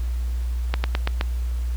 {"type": "slowing click train", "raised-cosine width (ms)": 0.3, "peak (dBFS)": -7, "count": 5, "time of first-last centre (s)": [0.74, 1.211], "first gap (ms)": 100, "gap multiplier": 1.11, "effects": ["added 60 Hz sine -22 dBFS peak until 1.76 s", "pink hiss -47 dBFS RMS until 1.76 s"]}